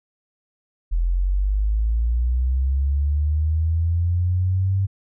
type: linear sweep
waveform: sine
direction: up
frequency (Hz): 41.2 to 98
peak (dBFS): -17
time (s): 0.91-4.87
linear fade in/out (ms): 20
effects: none